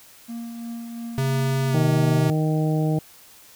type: tone with tremolo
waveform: triangle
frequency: 233.1 Hz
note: A#3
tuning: in tune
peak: -27 dBFS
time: 0.28-2.22 s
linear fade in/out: 20 ms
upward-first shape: triangle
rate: 2.9 Hz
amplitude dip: 40%
type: tone with pitch glide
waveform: square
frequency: 134.1 to 128.86 Hz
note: C3 to C3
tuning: +43 to -26 cents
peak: -21 dBFS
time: 1.18-2.3 s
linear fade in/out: 0 ms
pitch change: -69 cents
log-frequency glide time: 1.68-1.8 s
type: harmonic tone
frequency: 155.56 Hz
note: D#3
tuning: in tune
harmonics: 1 / 2 / 3 / 4 / 5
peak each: -20 / -26 / -30 / -32 / -34 dBFS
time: 1.74-2.99 s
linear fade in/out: 5 ms
effects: white hiss -49 dBFS RMS until 3.55 s